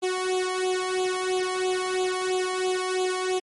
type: tone with flanger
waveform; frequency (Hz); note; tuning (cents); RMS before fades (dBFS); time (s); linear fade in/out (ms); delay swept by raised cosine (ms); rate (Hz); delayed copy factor
sawtooth; 370; F#4; 0; -26; 0.02-3.4; 20; 0.27 to 0.96; 3; +0.9
effects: MP3 48 kbps